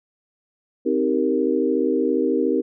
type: chord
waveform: sine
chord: C minor seventh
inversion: none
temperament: equal with one note detuned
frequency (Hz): 261.6 / 314.7 / 392 / 466.2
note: C4 / Eb4 / G4 / Bb4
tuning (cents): 0 / +20 / 0 / 0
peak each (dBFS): -23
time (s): 0.85-2.62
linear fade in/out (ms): 20
effects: none

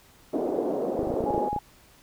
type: band-pass noise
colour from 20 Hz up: pink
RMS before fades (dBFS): -28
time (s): 0.33-1.49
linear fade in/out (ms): 5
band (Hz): 290 to 620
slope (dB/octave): 24
type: clicks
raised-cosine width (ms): 2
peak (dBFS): -18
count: 12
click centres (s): 0.992 / 1.031 / 1.072 / 1.103 / 1.14 / 1.206 / 1.24 / 1.306 / 1.346 / 1.379 / 1.53 / 1.563
type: tone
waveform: sine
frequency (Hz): 830.6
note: G#5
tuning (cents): 0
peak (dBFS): -27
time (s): 1.26-1.59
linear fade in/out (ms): 5
effects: pink hiss -56 dBFS RMS until 2.02 s

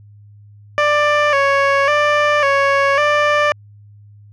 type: tone with vibrato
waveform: 15% pulse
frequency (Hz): 573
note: D5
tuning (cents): -43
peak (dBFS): -5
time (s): 0.78-3.52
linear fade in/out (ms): 0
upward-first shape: square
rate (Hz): 0.91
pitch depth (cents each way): 55
effects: added 103 Hz sine -40 dBFS peak until 4.32 s + low-pass 3000 Hz 12 dB/octave

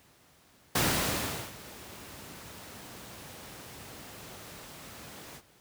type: noise with ADSR envelope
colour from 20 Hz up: pink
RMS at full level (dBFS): -25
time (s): 0.75-5.42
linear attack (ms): 7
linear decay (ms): 760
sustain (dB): -21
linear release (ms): 55
effects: pink hiss -61 dBFS RMS until 5.6 s + high-pass 80 Hz 12 dB/octave

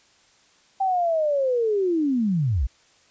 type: linear sweep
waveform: sine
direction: down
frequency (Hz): 784 to 49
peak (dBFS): -19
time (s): 0.8-2.67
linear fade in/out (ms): 10
effects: white hiss -58 dBFS RMS until 3.1 s + resampled to 16000 Hz

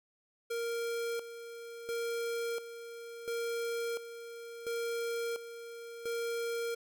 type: tone with tremolo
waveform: square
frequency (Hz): 466.2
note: A#4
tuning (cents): 0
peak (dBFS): -34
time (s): 0.5-6.75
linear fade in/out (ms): 10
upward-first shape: square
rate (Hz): 0.72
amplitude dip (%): 70
effects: none

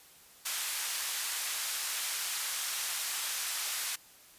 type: band-pass noise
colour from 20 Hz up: white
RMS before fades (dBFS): -35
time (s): 0.45-3.96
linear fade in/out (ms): 10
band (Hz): 1100 to 12000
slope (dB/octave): 12
effects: white hiss -57 dBFS RMS until 4.38 s + resampled to 32000 Hz

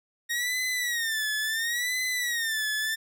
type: tone with vibrato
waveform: sawtooth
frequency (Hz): 1864.7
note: A#6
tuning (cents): 0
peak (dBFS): -23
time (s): 0.29-2.96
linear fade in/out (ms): 20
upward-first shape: sine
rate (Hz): 0.72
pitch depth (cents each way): 140
effects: none

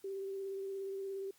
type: tone with vibrato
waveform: sine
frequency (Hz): 389.7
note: G4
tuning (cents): -10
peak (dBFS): -38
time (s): 0.04-1.31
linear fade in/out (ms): 5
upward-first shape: sine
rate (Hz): 17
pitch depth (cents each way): 17
effects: white hiss -67 dBFS RMS until 1.38 s + Opus 48 kbps

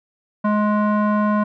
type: tone with low-pass filter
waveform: square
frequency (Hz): 209.9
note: G#3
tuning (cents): +19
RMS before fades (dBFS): -18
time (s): 0.44-1.44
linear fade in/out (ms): 10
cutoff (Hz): 1200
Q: 2.9
effects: none

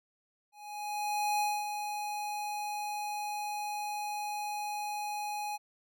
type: tone with ADSR envelope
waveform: square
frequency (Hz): 833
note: G#5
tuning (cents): +5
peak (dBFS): -28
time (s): 0.52-5.58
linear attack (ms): 880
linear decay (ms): 240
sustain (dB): -7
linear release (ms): 28
effects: none

